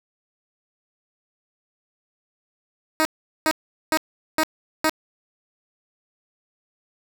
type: tone bursts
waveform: 10% pulse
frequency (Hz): 314.4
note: D#4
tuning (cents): +18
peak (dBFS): -9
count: 5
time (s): 3-4.895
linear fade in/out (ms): 0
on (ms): 51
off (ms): 410
effects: none